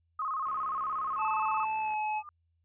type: tone with vibrato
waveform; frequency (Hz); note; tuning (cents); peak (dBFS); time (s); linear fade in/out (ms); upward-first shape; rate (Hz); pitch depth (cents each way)
sine; 1166; D6; -13; -30; 0.19-1.65; 5; square; 17; 130
type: click train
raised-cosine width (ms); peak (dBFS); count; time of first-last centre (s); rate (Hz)
0.5; -37; 100; 0.47-1.937; 67.5
type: tone with pitch glide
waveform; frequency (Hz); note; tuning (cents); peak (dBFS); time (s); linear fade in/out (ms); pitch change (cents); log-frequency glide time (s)
square; 873 to 855; A5 to A5; -14 to -50; -30; 1.17-2.23; 50; -36; 1.79-1.94
type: tone with exponential growth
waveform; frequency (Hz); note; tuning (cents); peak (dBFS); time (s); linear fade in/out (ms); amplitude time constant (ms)
sine; 1204; D6; +43; -40; 2.1-2.29; 1; 40
effects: added 83 Hz sine -70 dBFS peak until 2.64 s + resampled to 8000 Hz